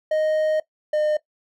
triangle tone pair in turn, 621 / 607.5 Hz, D#5 / D#5, -3 / -42 cents, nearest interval unison, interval 39 cents, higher first, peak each -16 dBFS, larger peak neither, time 0.11-0.6 / 0.93-1.17 s, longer first, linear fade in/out 5 ms, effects noise-tail reverb RT60 0.1 s tail -18 dB re dry

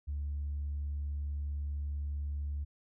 sine tone, 72.3 Hz, D2, 27 cents flat, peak -32 dBFS, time 0.07-2.65 s, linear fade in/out 20 ms, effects tanh soft clip ceiling -30 dBFS

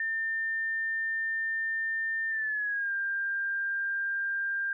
sine tone with pitch glide, 1800 to 1594.4 Hz, A6 to G6, +39 to +29 cents, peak -28 dBFS, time 0-4.73 s, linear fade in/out 2 ms, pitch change -210 cents, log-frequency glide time 2.29-2.92 s, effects none

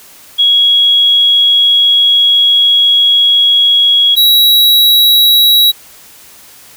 sine / square tone pair in turn, 3322 / 3877 Hz, G#7 / B7, 0 / -33 cents, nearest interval minor third, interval 267 cents, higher second, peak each -5 dBFS, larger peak neither, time 0.38-4.16 / 4.16-5.72 s, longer first, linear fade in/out 20 ms, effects white hiss -38 dBFS RMS until 6.76 s

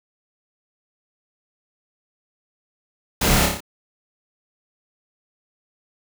pink noise with echo, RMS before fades -20 dBFS, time 3.21-3.46 s, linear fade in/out 5 ms, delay 29 ms, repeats 5, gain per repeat -3 dB, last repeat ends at 3.605 s, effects none

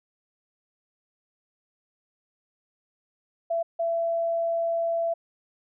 sine tone bursts at uneven times, 670 Hz, E5, 28 cents sharp, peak -23 dBFS, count 2, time 3.5-3.63 / 3.79-5.14 s, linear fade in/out 10 ms, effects none

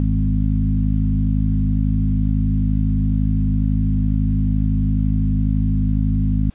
harmonic tone with a mistuned harmonic, 51.91 Hz, G#1, in tune, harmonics 1 / 2 / 3 / 4 / 5, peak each -18 / -21 / -23 / -24 / -25 dBFS, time 0-6.5 s, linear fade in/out 0 ms, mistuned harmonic 3, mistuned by +24 cents, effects pink hiss -55 dBFS RMS until 6.54 s + resampled to 8000 Hz

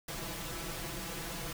pink noise with comb filter, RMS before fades -40 dBFS, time 0.08-1.53 s, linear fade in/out 5 ms, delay 6 ms, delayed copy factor +0.95, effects none

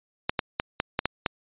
clicks, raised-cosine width 0.3 ms, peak -7 dBFS, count 7, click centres 0.295 / 0.392 / 0.599 / 0.801 / 0.991 / 1.056 / 1.262 s, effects resampled to 8000 Hz

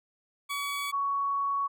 20% pulse / sine tone pair in turn, 1133 / 1117.4 Hz, C#6 / C#6, +37 / +13 cents, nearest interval unison, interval 24 cents, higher first, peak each -26 dBFS, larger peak neither, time 0.49-0.92 / 0.92-1.68 s, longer second, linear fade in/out 20 ms, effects none

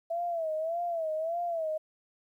sine tone with vibrato, 659.3 Hz, E5, in tune, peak -29 dBFS, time 0.1-1.78 s, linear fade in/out 10 ms, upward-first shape sine, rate 1.7 Hz, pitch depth 100 cents each way, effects 11-bit

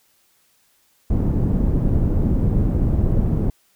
pink low-pass noise, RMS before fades -18 dBFS, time 1.1-3.5 s, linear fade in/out 2 ms, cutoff 260 Hz, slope 12 dB/octave, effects white hiss -61 dBFS RMS until 3.75 s

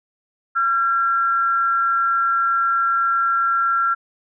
sine tone pair together, 1363.9 / 1622 Hz, F6 / G#6, -41 / -41 cents, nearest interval minor third, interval 300 cents, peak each -16 / -26 dBFS, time 0.55-3.95 s, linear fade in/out 20 ms, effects none

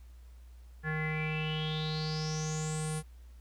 square tone with low-pass filter sweep, 155.56 Hz, D#3, in tune, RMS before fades -34 dBFS, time 0.83-3.03 s, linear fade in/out 50 ms, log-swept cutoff 1700 to 10000 Hz, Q 9.7, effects added 60 Hz sine -49 dBFS peak until 3.4 s + pink hiss -68 dBFS RMS until 3.4 s

